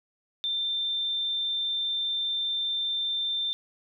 sine tone, 3575 Hz, A7, 27 cents sharp, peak -26 dBFS, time 0.44-3.53 s, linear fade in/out 0 ms, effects none

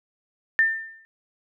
sine tone with exponential decay, 1796 Hz, A6, 35 cents sharp, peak -13 dBFS, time 0.59-1.05 s, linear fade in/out 0 ms, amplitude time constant 100 ms, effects none

